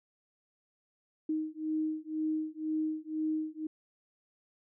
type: beating tone pair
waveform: sine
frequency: 311.1 / 313.1 Hz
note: D#4 / D#4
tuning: 0 / +11 cents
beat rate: 2 Hz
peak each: -34 / -34 dBFS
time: 1.29-3.67 s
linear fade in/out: 5 ms
effects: none